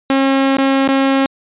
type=tone with dropouts; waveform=sawtooth; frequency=270.5 Hz; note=C#4; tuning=42 cents flat; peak=-7 dBFS; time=0.1-1.26 s; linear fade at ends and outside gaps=1 ms; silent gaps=0.569-0.583 / 0.878-0.888 s; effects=resampled to 8000 Hz